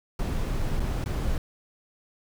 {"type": "noise with dropouts", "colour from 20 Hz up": "brown", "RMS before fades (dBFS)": -27, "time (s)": [0.19, 1.38], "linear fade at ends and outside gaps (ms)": 2, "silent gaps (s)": [[0.797, 0.802], [1.041, 1.059]], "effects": []}